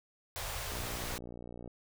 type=band-stop noise; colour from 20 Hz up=pink; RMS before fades=-39 dBFS; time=0.36-1.18 s; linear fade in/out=0 ms; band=120 to 480 Hz; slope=24 dB/octave
type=click train; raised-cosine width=2 ms; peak=-32 dBFS; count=58; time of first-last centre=0.72-1.676 s; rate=59.6 Hz
effects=none